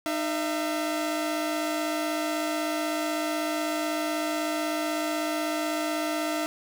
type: tone pair together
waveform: sawtooth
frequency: 307.8 / 671.7 Hz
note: D#4 / E5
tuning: -19 / +32 cents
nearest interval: octave + major second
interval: 1351 cents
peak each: -25 / -26 dBFS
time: 0.06-6.46 s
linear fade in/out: 0 ms
effects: none